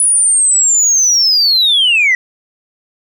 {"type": "linear sweep", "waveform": "sine", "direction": "down", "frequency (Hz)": [9956, 1926], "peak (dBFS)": -6, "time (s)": [0, 2.15], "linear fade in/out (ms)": 2, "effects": ["tanh soft clip ceiling -5 dBFS", "8-bit"]}